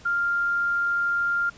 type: tone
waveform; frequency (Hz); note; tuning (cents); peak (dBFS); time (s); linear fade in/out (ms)
sine; 1396.9; F6; 0; -21; 0.05-1.5; 10
effects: pink hiss -50 dBFS RMS until 1.57 s + resampled to 16000 Hz